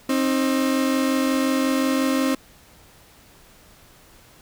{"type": "tone pair together", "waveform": "35% pulse", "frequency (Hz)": [265.5, 311.1], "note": ["C4", "D#4"], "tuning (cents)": [25, 0], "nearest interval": "minor third", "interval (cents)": 275, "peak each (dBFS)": [-18, -24], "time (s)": [0.09, 2.35], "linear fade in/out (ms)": 5, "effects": ["pink hiss -51 dBFS RMS until 4.41 s"]}